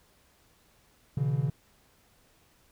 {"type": "tone cluster", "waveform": "triangle", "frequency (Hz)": [123.6, 141.5, 163.8], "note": ["B2", "C#3", "E3"], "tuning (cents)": [2, 36, -11], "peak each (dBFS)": [-29, -25, -33], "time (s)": [1.17, 1.5], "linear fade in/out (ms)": 5, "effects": ["pink hiss -64 dBFS RMS until 2.71 s"]}